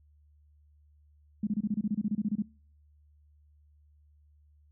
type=tone bursts; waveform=sine; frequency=208.9 Hz; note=G#3; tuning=10 cents sharp; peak=-26 dBFS; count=15; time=1.43-2.423 s; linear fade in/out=5 ms; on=41 ms; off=27 ms; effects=noise-tail reverb RT60 0.5 s tail -24 dB re dry + added 74 Hz sine -59 dBFS peak until 4.71 s

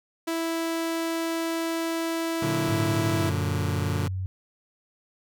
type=tone; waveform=sawtooth; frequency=329.6 Hz; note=E4; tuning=in tune; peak=-22 dBFS; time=0.27-3.3 s; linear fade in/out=10 ms
type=chord; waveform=sawtooth; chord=Bb augmented; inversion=none; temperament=just; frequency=116.54 / 145.68 / 182.1 Hz; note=Bb2 / D3 / F#3; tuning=0 / -14 / -27 cents; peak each=-27 / -25 / -30 dBFS; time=2.42-4.08 s; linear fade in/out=5 ms
type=tone with pitch glide; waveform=sine; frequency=104.6 to 93.73 Hz; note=G#2 to F#2; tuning=+13 to +23 cents; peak=-27 dBFS; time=2.69-4.26 s; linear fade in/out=0 ms; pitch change=-190 cents; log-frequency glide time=3.09-3.28 s
effects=none

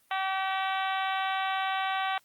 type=harmonic tone; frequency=383.1 Hz; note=G4; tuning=40 cents flat; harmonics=2 / 3 / 4 / 5 / 6 / 7 / 8 / 9 / 10; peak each=-30 / -34 / -36 / -38 / -40 / -41 / -42 / -43 / -44 dBFS; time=0.11-2.18 s; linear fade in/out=2 ms; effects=white hiss -66 dBFS RMS until 2.24 s + Opus 32 kbps

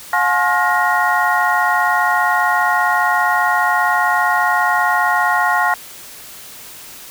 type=tone cluster; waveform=sine; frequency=718 / 853 / 1075 / 1420 / 1877 Hz; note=F5 / G#5 / C6 / F6 / A#6; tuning=+48 / +46 / +47 / +28 / +11 cents; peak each=-19 dBFS; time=0.13-5.74 s; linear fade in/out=2 ms; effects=white hiss -36 dBFS RMS until 7.1 s

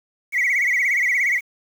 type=tone with vibrato; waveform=sine; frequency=2089 Hz; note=C7; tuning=3 cents flat; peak=-15 dBFS; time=0.32-1.41 s; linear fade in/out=50 ms; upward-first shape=sine; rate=17 Hz; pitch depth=140 cents each way; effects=tanh soft clip ceiling -13 dBFS + 7-bit

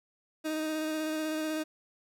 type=tone with vibrato; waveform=30% pulse; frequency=311.8 Hz; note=D#4; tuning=4 cents sharp; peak=-28 dBFS; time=0.44-1.64 s; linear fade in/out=20 ms; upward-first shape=square; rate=16 Hz; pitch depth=13 cents each way; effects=none

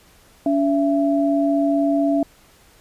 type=tone pair together; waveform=sine; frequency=284.7 / 669 Hz; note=C#4 / E5; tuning=+46 / +25 cents; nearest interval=octave + minor third; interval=1479 cents; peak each=-17 / -20 dBFS; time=0.46-2.23 s; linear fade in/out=2 ms; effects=pink hiss -52 dBFS RMS until 2.8 s + resampled to 32000 Hz

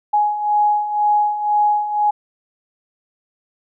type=beating tone pair; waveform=sine; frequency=834 / 836 Hz; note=G#5 / G#5; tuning=+7 / +11 cents; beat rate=2 Hz; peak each=-21 / -15 dBFS; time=0.13-2.11 s; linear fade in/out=10 ms; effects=none

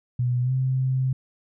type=tone with pitch glide; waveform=sine; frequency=123.47 to 130.59 Hz; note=B2 to C3; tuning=0 to -3 cents; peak=-20 dBFS; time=0.19-1.13 s; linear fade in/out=5 ms; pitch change=+97 cents; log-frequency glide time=0.42-0.52 s; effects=none

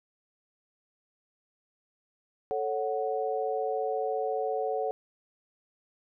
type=chord; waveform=sine; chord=F# minor; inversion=first; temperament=equal; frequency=440 / 554.4 / 740 Hz; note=A4 / C#5 / F#5; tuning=0 / 0 / 0 cents; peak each=-31 / -33 / -32 dBFS; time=2.51-4.91 s; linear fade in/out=0 ms; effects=none

